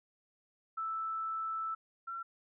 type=tone pair in turn; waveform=sine; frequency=1318.5 / 1355.6 Hz; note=E6 / E6; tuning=0 / +48 cents; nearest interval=unison; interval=48 cents; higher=second; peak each=-34 / -38 dBFS; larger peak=first; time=0.77-1.75 / 2.07-2.23 s; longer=first; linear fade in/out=10 ms; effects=none